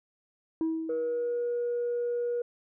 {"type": "tone with exponential decay", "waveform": "sine", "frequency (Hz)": 322.8, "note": "E4", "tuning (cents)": -36, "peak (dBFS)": -22, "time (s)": [0.61, 1.58], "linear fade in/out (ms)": 1, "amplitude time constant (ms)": 210}
{"type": "tone", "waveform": "sine", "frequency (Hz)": 480, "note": "B4", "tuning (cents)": -49, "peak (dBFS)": -26, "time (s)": [0.89, 2.42], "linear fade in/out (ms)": 5}
{"effects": ["tanh soft clip ceiling -24 dBFS"]}